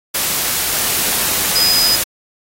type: tone in noise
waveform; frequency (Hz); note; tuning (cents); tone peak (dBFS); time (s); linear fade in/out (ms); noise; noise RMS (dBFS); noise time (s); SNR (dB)
sine; 4992; D#8; +5; -12; 1.55-1.96; 10; white; -17; 0.14-2.04; +2
effects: AAC 48 kbps